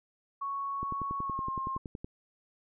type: tone with pitch glide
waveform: sine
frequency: 1109 to 1065.1 Hz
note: C#6 to C6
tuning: 0 to +30 cents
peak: -32 dBFS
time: 0.41-1.78 s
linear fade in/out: 10 ms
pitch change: -70 cents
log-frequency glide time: 1.22-1.45 s
type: click train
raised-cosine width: 3 ms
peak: -26 dBFS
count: 14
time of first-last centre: 0.83-2.045 s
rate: 10.7 Hz
effects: none